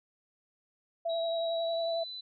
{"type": "tone with vibrato", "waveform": "sine", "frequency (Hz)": 666, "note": "E5", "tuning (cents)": 18, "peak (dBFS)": -29, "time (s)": [1.05, 2.04], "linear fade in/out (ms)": 10, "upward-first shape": "triangle", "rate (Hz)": 11, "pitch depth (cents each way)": 22}
{"type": "tone with pitch glide", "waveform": "sine", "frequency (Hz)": [3851, 4001], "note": ["B7", "B7"], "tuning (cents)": [-44, 22], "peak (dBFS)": -39, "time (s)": [1.09, 2.21], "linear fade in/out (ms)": 10, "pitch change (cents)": 66, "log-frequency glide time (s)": [1.43, 2.09]}
{"effects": []}